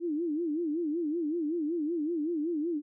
sine tone with vibrato, 320 Hz, D#4, 49 cents sharp, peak -28 dBFS, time 0-2.82 s, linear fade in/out 50 ms, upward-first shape sine, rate 5.3 Hz, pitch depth 160 cents each way, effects none

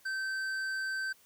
triangle tone with tanh clipping, 1549 Hz, G6, 21 cents flat, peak -34 dBFS, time 0.05-1.13 s, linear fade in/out 10 ms, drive 14 dB, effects white hiss -63 dBFS RMS until 1.25 s

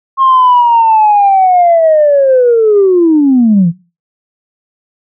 sine linear sweep, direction down, 1079 to 160.8 Hz, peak -3 dBFS, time 0.17-3.72 s, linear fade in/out 50 ms, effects noise-tail reverb RT60 0.3 s tail -19 dB re dry + tanh soft clip ceiling 0 dBFS

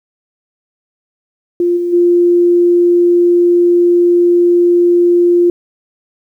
sine tone with level steps, 349.2 Hz, F4, in tune, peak -9 / -13 / -6 dBFS, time 1.6-5.5 s, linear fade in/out 2 ms, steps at 1.76 / 1.92 s, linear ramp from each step 20 ms, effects 8-bit

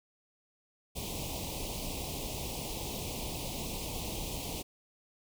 pink band-stop noise, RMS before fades -38 dBFS, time 0.95-4.63 s, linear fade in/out 20 ms, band 980 to 2400 Hz, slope 48 dB/octave, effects none

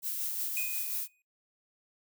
violet noise with tremolo, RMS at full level -33 dBFS, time 0.02-1.08 s, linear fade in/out 50 ms, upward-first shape sine, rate 5.6 Hz, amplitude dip 30%
square tone with exponential decay, 2489 Hz, D#7, in tune, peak -33 dBFS, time 0.57-1.22 s, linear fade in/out 1 ms, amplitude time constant 140 ms
effects noise-tail reverb RT60 0.2 s tail -22 dB re dry

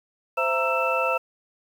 sine tone cluster, 521 / 668 / 929 / 1329 / 2653 Hz, C5 / E5 / A#5 / E6 / E7, -7 / +23 / -6 / +14 / +10 cents, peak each -26 / -29 / -29 / -26 / -27 dBFS, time 0.37-1.18 s, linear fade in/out 10 ms, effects 8-bit

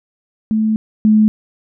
sine tone pair in turn, 218 / 215 Hz, A3 / A3, -16 / -40 cents, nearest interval unison, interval 24 cents, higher first, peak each -12 / -7 dBFS, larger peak second, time 0.51-0.76 / 1.05-1.28 s, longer first, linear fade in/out 0 ms, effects none

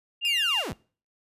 sine tone, 2800 Hz, F7, 4 cents sharp, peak -22 dBFS, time 0.21-0.64 s, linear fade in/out 50 ms
sawtooth linear sweep, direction down, 2583 to 47.68 Hz, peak -27 dBFS, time 0.25-0.73 s, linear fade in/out 0 ms
effects noise-tail reverb RT60 0.4 s tail -22 dB re dry + resampled to 32000 Hz

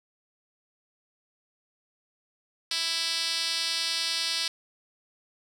5% pulse tone with band-pass filter, 330 Hz, E4, 2 cents sharp, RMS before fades -29 dBFS, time 2.71-4.48 s, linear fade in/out 2 ms, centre 5300 Hz, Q 2.9, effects none

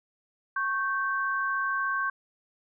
sine tone pair together, 1100 / 1556.6 Hz, C#6 / G6, -14 / -13 cents, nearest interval tritone, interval 601 cents, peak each -29 / -28 dBFS, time 0.56-2.1 s, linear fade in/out 5 ms, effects none

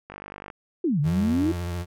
click train, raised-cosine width 0.5 ms, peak -23 dBFS, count 21, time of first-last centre 0.1-0.502 s, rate 49.8 Hz
sine exponential two-way sweep, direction down then up, 380.1 to 140 to 340.8 Hz, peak -20 dBFS, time 0.84-1.52 s, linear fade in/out 5 ms, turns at 1 s
35% pulse tone with vibrato, 87.31 Hz, F2, in tune, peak -26 dBFS, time 1.03-1.86 s, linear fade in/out 50 ms, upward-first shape sine, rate 14 Hz, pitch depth 36 cents each way
effects none

